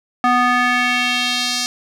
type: tone with band-pass filter sweep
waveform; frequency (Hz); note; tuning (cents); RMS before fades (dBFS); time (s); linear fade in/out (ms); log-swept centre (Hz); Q
square; 246.9; B3; 0; -17; 0.24-1.66; 0; 1100 to 5300; 1.8
effects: none